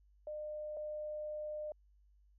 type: tone pair in turn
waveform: sine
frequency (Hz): 605 / 605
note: D#5 / D#5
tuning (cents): -49 / -49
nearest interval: unison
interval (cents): 0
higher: neither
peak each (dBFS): -40 / -39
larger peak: second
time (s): 0.27-0.77 / 0.77-1.72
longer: second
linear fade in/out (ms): 2
effects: added 50 Hz sine -64 dBFS peak until 2.38 s